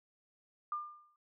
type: tone with exponential decay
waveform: sine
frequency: 1200 Hz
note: D6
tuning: 37 cents sharp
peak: -32 dBFS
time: 0.72-1.16 s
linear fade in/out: 2 ms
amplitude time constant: 95 ms
effects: none